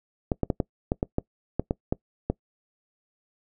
clicks, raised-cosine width 2 ms, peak -10 dBFS, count 11, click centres 0.318 / 0.433 / 0.502 / 0.602 / 0.919 / 1.029 / 1.184 / 1.596 / 1.709 / 1.925 / 2.3 s, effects noise-tail reverb RT60 0.1 s tail -23 dB re dry

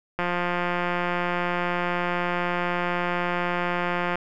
click train, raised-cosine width 0.5 ms, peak -11 dBFS, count 699, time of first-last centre 0.19-4.156 s, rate 176 Hz, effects none

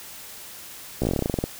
slowing click train, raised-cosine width 2 ms, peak -10 dBFS, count 15, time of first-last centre 1.02-1.44 s, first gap 15 ms, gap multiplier 1.1, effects white hiss -41 dBFS RMS until 1.59 s

